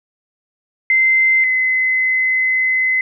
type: tone pair in turn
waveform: sine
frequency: 2074 / 2041 Hz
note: C7 / C7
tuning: -16 / -44 cents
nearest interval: unison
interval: 28 cents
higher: first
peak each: -10 / -13 dBFS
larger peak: first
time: 0.9-1.44 / 1.44-3.01 s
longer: second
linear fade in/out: 2 ms
effects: none